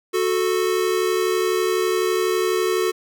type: tone pair together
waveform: square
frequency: 367.4 / 439.4 Hz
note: F#4 / A4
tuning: -12 / -2 cents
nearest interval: minor third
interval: 310 cents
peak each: -21 / -23 dBFS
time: 0.13-2.92 s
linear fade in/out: 20 ms
effects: none